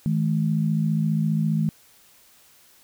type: tone pair together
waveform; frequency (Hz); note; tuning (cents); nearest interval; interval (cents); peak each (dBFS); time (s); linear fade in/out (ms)
sine; 159.4 / 214.2; D#3 / A3; +42 / -46; perfect fourth; 512; -21 / -24; 0.06-1.69; 0
effects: white hiss -55 dBFS RMS until 2.83 s